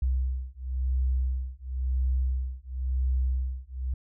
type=beating tone pair; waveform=sine; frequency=63.7 / 64.66 Hz; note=C2 / C2; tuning=-46 / -20 cents; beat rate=0.96 Hz; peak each=-28 dBFS; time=0.02-3.94 s; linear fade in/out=5 ms; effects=none

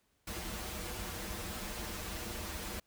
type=noise with comb filter; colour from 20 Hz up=pink; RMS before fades=-41 dBFS; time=0.27-2.8 s; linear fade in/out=5 ms; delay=7.3 ms; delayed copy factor=-0.85; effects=pink hiss -75 dBFS RMS until 2.86 s

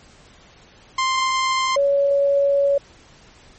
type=tone pair in turn; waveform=sawtooth / sine; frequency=1048 / 561.3 Hz; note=C6 / C#5; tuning=+2 / +22 cents; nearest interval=major seventh; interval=1080 cents; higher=first; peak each=-14 dBFS; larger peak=neither; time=0.98-1.76 / 1.76-2.78 s; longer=second; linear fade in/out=5 ms; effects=pink hiss -49 dBFS RMS until 3.58 s + MP3 32 kbps

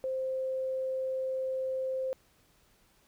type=tone; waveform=sine; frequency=523.3 Hz; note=C5; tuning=in tune; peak=-30 dBFS; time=0.04-2.13 s; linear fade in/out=0 ms; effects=pink hiss -66 dBFS RMS until 3.07 s

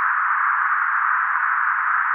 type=band-pass noise; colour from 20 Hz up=white; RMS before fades=-20 dBFS; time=0-2.14 s; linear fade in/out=0 ms; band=1100 to 1600 Hz; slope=48 dB/octave; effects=none

